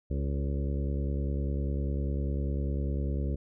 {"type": "harmonic tone with a mistuned harmonic", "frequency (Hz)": 70, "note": "C#2", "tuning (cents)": 18, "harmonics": [1, 2, 3, 4, 5, 6, 7, 8], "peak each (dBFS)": [-29, -35, -39, -41, -43, -45, -46, -47], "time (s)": [0.1, 3.36], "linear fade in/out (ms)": 10, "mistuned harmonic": 6, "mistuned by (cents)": 20, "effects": []}